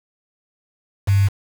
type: tone with quantisation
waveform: sine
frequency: 99 Hz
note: G2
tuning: 18 cents sharp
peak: -12 dBFS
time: 1.07-1.29 s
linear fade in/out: 20 ms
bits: 5
effects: none